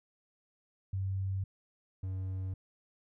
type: tone pair in turn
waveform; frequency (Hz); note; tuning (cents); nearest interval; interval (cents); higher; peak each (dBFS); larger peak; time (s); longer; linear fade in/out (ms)
sine / triangle; 96.1 / 94.23; G2 / F#2; -34 / +32; unison; 34; first; -31 / -32; first; 0.93-1.44 / 2.03-2.54; neither; 5
effects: none